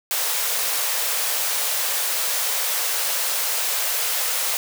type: high-pass noise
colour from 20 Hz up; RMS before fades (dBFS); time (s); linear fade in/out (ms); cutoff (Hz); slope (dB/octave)
white; -23; 0.11-4.57; 0; 440; 96
effects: none